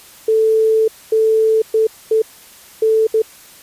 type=tone bursts at uneven times; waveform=sine; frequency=440.8 Hz; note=A4; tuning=3 cents sharp; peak=-10 dBFS; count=6; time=0.28-0.88 / 1.12-1.62 / 1.74-1.87 / 2.11-2.22 / 2.82-3.07 / 3.14-3.22 s; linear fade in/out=5 ms; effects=white hiss -42 dBFS RMS until 3.62 s + resampled to 32000 Hz